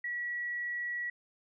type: tone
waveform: sine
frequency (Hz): 1931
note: B6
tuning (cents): -39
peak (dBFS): -33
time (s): 0.04-1.1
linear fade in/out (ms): 5
effects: none